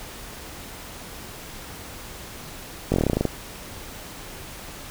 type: slowing click train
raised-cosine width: 2 ms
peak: -7 dBFS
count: 12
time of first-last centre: 2.92-3.253 s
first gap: 20 ms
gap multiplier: 1.08
effects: pink hiss -39 dBFS RMS until 4.9 s